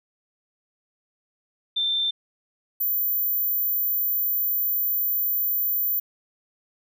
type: tone pair in turn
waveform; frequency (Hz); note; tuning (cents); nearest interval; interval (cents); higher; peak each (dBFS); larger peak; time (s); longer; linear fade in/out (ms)
sine; 3568 / 14272; A7 / A9; +23 / +23; 2 octaves; 2400; second; -21; neither; 1.76-2.11 / 2.8-6; second; 10
effects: none